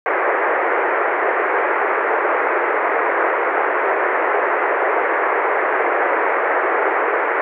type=band-pass noise; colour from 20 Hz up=pink; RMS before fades=-18 dBFS; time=0.06-7.41 s; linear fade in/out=0 ms; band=370 to 2100 Hz; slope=48 dB/octave; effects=none